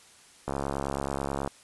click train, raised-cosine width 1 ms, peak -16 dBFS, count 70, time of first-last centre 0.48-1.476 s, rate 69.3 Hz, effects white hiss -55 dBFS RMS until 1.63 s + resampled to 24000 Hz

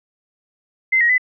sine tone with pitch steps, 2068 / 1891 / 2006 Hz, C7 / A#6 / B6, -21 / +24 / +26 cents, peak -12 dBFS, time 0.92-1.181 s, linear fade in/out 10 ms, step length 87 ms, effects none

